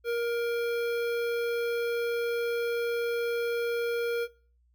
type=tone with notch filter; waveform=square; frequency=470.6 Hz; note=A#4; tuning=16 cents sharp; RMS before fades=-29 dBFS; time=0.04-4.28 s; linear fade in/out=50 ms; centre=7500 Hz; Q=0.56; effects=noise-tail reverb RT60 0.4 s tail -21 dB re dry + added 60 Hz sine -63 dBFS peak until 4.74 s